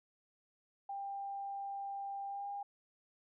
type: tone with pitch glide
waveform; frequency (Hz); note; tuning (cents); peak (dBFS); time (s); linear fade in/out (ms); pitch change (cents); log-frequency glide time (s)
sine; 794 to 805.5; G5 to G5; +22 to +47; -39; 0.89-2.63; 5; +25; 2.27-2.48
effects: none